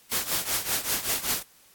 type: noise with tremolo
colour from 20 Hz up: white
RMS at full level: -24 dBFS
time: 0.11-1.43 s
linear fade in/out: 10 ms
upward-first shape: triangle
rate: 5.2 Hz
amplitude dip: 85%
effects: white hiss -57 dBFS RMS until 1.74 s + AAC 64 kbps